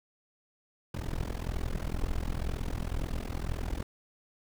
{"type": "noise with amplitude modulation", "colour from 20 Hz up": "brown", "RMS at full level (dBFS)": -29, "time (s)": [0.94, 3.83], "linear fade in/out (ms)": 5, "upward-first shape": "sine", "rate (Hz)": 42, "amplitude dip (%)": 95, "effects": []}